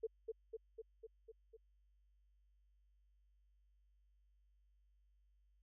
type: tone with echo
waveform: sine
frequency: 446.7 Hz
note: A4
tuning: 26 cents sharp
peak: -37 dBFS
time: 0.03-0.07 s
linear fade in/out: 10 ms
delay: 250 ms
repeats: 6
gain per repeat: -3 dB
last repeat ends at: 1.57 s
effects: added 50 Hz sine -70 dBFS peak until 5.62 s